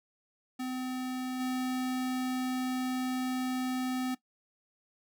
square tone with level steps, 255.6 Hz, C4, 40 cents flat, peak -34 / -31 dBFS, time 0.59-4.15 s, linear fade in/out 10 ms, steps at 1.39 s, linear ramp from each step 20 ms, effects noise-tail reverb RT60 0.1 s tail -18 dB re dry

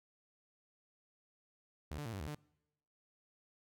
sawtooth tone with pitch steps, 75.3 / 147.2 / 114.2 / 97.6 / 74.4 / 149.1 Hz, D2 / D3 / A#2 / G2 / D2 / D3, +44 / +4 / -35 / -7 / +23 / +27 cents, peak -37 dBFS, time 1.91-2.348 s, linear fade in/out 0 ms, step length 73 ms, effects noise-tail reverb RT60 0.9 s tail -25 dB re dry

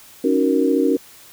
sine chord, D# minor seventh, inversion third, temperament equal, 277.2 / 311.1 / 370 / 466.2 Hz, C#4 / D#4 / F#4 / A#4, 0 / 0 / 0 / 0 cents, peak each -18 / -21 / -21 / -20 dBFS, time 0.24-0.97 s, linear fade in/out 5 ms, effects white hiss -45 dBFS RMS until 1.32 s

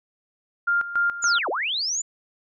sine tone with tremolo, 1400 Hz, F6, 4 cents sharp, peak -18 dBFS, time 0.67-1.39 s, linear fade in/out 10 ms, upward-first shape square, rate 3.5 Hz, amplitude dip 75%
sine linear two-way sweep, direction down then up, 7180 to 316.7 to 7180 Hz, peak -23 dBFS, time 1.22-2.02 s, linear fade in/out 10 ms, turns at 1.49 s
effects none

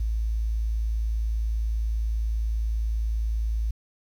sine tone, 55 Hz, A1, in tune, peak -23 dBFS, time 0-3.71 s, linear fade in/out 5 ms, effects 9-bit

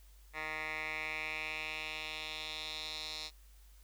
10% pulse tone with band-pass filter sweep, 155.56 Hz, D#3, in tune, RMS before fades -41 dBFS, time 0.33-3.31 s, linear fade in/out 50 ms, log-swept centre 1800 to 4400 Hz, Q 3.3, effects added 50 Hz sine -56 dBFS peak until 3.83 s + white hiss -67 dBFS RMS until 3.83 s

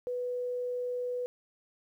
sine tone, 493.9 Hz, B4, in tune, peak -31 dBFS, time 0.07-1.26 s, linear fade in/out 0 ms, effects 11-bit

